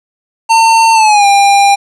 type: tone with pitch glide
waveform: square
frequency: 904 to 800.7 Hz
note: A5 to G5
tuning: +47 to +37 cents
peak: -5 dBFS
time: 0.49-1.76 s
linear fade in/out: 20 ms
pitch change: -210 cents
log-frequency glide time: 0.93-1.26 s
effects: resampled to 22050 Hz + 7-bit